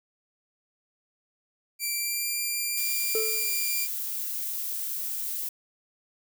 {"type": "tone with pitch glide", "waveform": "5% pulse", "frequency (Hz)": [2349, 2379], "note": ["D7", "D7"], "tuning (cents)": [0, 22], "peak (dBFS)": -18, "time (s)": [1.79, 3.88], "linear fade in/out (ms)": 50, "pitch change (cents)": 22, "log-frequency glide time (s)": [1.96, 2.28]}
{"type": "noise", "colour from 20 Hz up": "violet", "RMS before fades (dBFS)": -32, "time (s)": [2.77, 5.49], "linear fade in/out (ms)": 5}
{"type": "tone with exponential decay", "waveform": "triangle", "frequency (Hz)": 440, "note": "A4", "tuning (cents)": 0, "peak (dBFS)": -22, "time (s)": [3.15, 3.66], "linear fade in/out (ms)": 1, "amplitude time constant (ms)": 110}
{"effects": []}